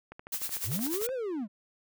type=click train; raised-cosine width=0.5 ms; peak=-29 dBFS; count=14; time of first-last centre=0.12-1.09 s; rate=13.4 Hz
type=noise with tremolo; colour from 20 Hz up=blue; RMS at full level=-32 dBFS; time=0.32-1.07 s; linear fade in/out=5 ms; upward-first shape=sine; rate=10 Hz; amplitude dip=75%
type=linear two-way sweep; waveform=triangle; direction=up then down; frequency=67.1 to 539 to 186.5 Hz; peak=-29 dBFS; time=0.64-1.48 s; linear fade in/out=50 ms; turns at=1.13 s
effects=none